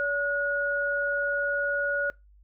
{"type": "tone pair together", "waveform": "sine", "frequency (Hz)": [569.5, 1450], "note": ["C#5", "F#6"], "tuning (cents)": [47, -35], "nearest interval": "octave + major third", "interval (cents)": 1618, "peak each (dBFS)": [-29, -26], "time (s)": [0, 2.1], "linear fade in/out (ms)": 0, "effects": ["noise-tail reverb RT60 0.2 s tail -23 dB re dry", "added 50 Hz sine -53 dBFS peak until 2.43 s"]}